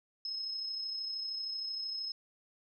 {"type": "tone with amplitude modulation", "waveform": "sine", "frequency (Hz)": 5170, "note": "E8", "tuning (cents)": -34, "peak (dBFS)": -34, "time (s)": [0.25, 2.12], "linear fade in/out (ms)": 2, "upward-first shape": "sine", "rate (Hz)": 33, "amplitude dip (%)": 35, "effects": []}